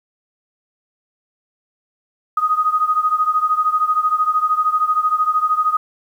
sine beating tone pair, 1244.5 / 1257.5 Hz, D#6 / D#6, 0 / +18 cents, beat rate 13 Hz, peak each -16 / -19 dBFS, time 2.37-5.77 s, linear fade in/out 5 ms, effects 8-bit

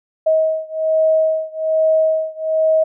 sine beating tone pair, 634 / 635.2 Hz, D#5 / D#5, +32 / +36 cents, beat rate 1.2 Hz, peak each -16 / -17 dBFS, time 0.26-2.84 s, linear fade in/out 10 ms, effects none

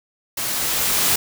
white noise with level ramp, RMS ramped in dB -25 to -17 dBFS, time 0.37-1.16 s, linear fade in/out 5 ms, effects none

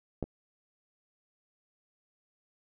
clicks, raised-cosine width 2 ms, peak -18 / -29 dBFS, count 2, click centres 0.227 / 0.24 s, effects none

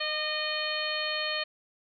harmonic tone with a mistuned harmonic, 614 Hz, D#5, 23 cents flat, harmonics 1 / 2 / 3 / 4 / 5 / 6 / 7, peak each -36 / -39 / -35 / -36 / -35 / -42 / -35 dBFS, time 0-1.44 s, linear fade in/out 10 ms, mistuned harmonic 2, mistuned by -24 cents, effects none

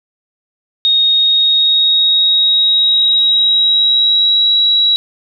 sine tone with pitch glide, 3729 to 3885 Hz, A#7 to B7, 0 to -29 cents, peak -8 dBFS, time 0.85-4.96 s, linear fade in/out 0 ms, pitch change +71 cents, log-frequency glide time 1.09-4.55 s, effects none

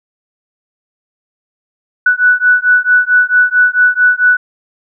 sine beating tone pair, 1480 / 1484.5 Hz, F#6 / F#6, 0 / +5 cents, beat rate 4.5 Hz, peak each -10 dBFS, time 2.06-4.37 s, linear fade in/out 5 ms, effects none

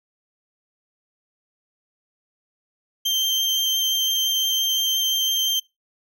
35% pulse tone with vibrato, 3145 Hz, G7, 5 cents sharp, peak -17 dBFS, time 3.05-5.6 s, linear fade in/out 10 ms, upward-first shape triangle, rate 5.8 Hz, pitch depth 12 cents each way, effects noise-tail reverb RT60 0.2 s tail -22 dB re dry

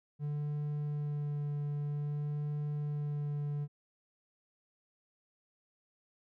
triangle tone with vibrato, 146.83 Hz, D3, in tune, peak -31 dBFS, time 0.19-3.68 s, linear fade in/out 50 ms, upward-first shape sine, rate 0.52 Hz, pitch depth 12 cents each way, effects none

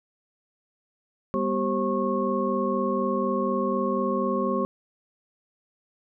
sine tone cluster, 200.3 / 244.4 / 387.3 / 533 / 1093 Hz, G3 / B3 / G4 / C5 / C#6, +38 / -18 / -21 / +32 / -25 cents, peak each -29 dBFS, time 1.34-4.65 s, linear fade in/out 0 ms, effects none

